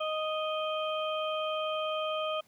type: harmonic tone with a mistuned harmonic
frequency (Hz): 622.3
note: D#5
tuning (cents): 0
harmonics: 1 / 2 / 4 / 5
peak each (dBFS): -32 / -35 / -42 / -39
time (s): 0-2.41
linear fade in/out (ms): 10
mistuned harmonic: 5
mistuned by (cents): +17
effects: pink hiss -65 dBFS RMS until 2.47 s + high-pass 100 Hz 12 dB/octave